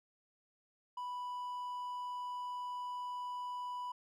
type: tone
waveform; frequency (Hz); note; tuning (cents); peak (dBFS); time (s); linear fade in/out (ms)
triangle; 987.8; B5; 0; -37; 0.97-3.92; 5
effects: none